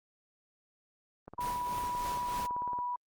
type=click train; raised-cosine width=1 ms; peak=-31 dBFS; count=28; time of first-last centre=1.28-2.788 s; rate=17.9 Hz
type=tone; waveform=sine; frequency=979 Hz; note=B5; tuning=15 cents flat; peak=-32 dBFS; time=1.38-2.96 s; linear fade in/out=5 ms
type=noise with tremolo; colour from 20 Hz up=pink; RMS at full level=-41 dBFS; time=1.4-2.47 s; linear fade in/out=10 ms; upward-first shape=triangle; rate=3.3 Hz; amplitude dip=60%
effects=Opus 24 kbps